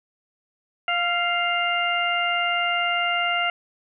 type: harmonic tone with a mistuned harmonic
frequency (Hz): 700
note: F5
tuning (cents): +4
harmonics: 1 / 2 / 3 / 4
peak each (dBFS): -26 / -26 / -26 / -26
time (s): 0.88-3.5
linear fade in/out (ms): 2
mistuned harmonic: 2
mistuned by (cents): -22
effects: none